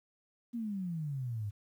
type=exponential sweep; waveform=sine; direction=down; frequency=242.4 to 99.1 Hz; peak=-34 dBFS; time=0.53-1.51 s; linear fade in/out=20 ms; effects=11-bit